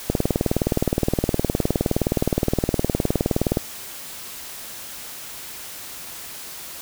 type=click train; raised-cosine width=2 ms; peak=-5 dBFS; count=68; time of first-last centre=0.1-3.572 s; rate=19.3 Hz; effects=white hiss -36 dBFS RMS until 6.81 s